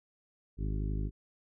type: harmonic tone with a mistuned harmonic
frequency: 51.91 Hz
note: G#1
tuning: in tune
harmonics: 1 / 2 / 3 / 4 / 5 / 6 / 7 / 8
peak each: -32 / -38 / -40 / -46 / -45 / -47 / -51 / -52 dBFS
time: 0.57-1.11 s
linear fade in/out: 50 ms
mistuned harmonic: 8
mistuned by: -35 cents
effects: none